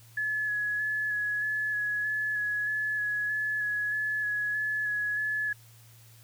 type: tone with vibrato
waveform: sine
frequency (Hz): 1698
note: G#6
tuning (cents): +38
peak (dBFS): -27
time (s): 0.17-5.53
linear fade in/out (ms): 5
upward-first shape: square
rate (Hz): 1.6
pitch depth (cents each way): 15
effects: added 114 Hz sine -53 dBFS peak until 6.23 s + white hiss -58 dBFS RMS until 6.23 s